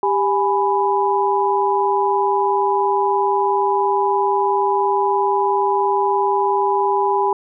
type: tone cluster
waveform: sine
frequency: 396 / 832 / 991 Hz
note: G4 / G#5 / B5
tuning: +18 / +3 / +6 cents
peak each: -19 dBFS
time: 0.03-7.33 s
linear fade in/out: 2 ms
effects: none